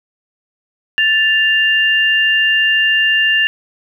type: tone pair together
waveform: sine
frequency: 1760 / 2794 Hz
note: A6 / F7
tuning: 0 / 0 cents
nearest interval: minor sixth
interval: 800 cents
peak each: -13 dBFS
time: 0.98-3.47 s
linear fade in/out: 0 ms
effects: none